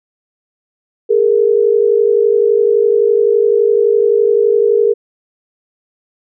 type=tone pair together; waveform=sine; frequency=412.2 / 464 Hz; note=G#4 / A#4; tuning=-13 / -8 cents; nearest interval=major second; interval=205 cents; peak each=-11 dBFS; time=1.09-4.94 s; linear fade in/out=20 ms; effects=none